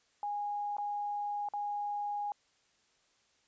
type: tone with dropouts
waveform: sine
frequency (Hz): 823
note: G#5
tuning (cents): -16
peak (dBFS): -33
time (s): 0.23-2.32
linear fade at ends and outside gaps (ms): 1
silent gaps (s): 0.768-0.783 / 1.487-1.536
effects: white hiss -71 dBFS RMS until 3.47 s + resampled to 16000 Hz